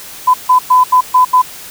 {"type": "tone bursts at uneven times", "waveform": "sine", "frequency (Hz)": 1007, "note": "B5", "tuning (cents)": 33, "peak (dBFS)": -4, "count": 6, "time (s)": [[0.27, 0.34], [0.49, 0.59], [0.7, 0.84], [0.92, 1.01], [1.14, 1.25], [1.33, 1.42]], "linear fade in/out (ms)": 10, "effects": ["white hiss -31 dBFS RMS until 1.7 s"]}